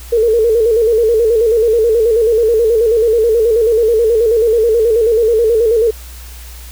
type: tone with vibrato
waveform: sine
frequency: 453.5 Hz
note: A#4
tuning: 48 cents flat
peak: -8 dBFS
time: 0.12-5.91 s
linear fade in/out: 10 ms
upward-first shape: square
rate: 9.3 Hz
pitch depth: 68 cents each way
effects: added 60 Hz sine -30 dBFS peak until 6.71 s + white hiss -37 dBFS RMS until 6.71 s